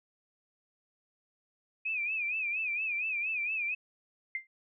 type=tone with vibrato; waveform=sine; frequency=2489 Hz; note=D#7; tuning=in tune; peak=-30 dBFS; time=1.85-3.75 s; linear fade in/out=10 ms; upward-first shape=sine; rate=4.3 Hz; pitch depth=110 cents each way
type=tone with exponential decay; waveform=sine; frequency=2093 Hz; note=C7; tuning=in tune; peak=-28 dBFS; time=4.35-4.47 s; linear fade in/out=2 ms; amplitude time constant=25 ms
effects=none